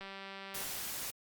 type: click train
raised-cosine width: 0.3 ms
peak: -30 dBFS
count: 123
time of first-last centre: 0.01-0.636 s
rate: 195 Hz
type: noise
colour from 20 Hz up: white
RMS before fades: -40 dBFS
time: 0.54-1.11 s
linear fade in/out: 10 ms
effects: Opus 48 kbps